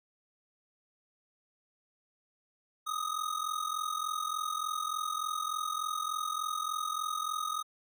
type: ring-modulated tone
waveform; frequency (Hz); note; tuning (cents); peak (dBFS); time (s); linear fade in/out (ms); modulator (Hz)
square; 1246; D#6; +2; -30; 2.86-7.63; 20; 21.7
effects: none